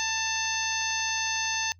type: harmonic tone with a mistuned harmonic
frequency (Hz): 889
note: A5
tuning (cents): +18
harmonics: 1 / 2 / 3 / 4 / 5 / 6 / 7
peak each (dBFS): -34 / -33 / -33 / -36 / -36 / -37 / -32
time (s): 0-1.72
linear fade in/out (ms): 0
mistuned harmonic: 6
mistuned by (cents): -55
effects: noise-tail reverb RT60 0.1 s tail -24 dB re dry + added 87 Hz sine -52 dBFS peak until 1.79 s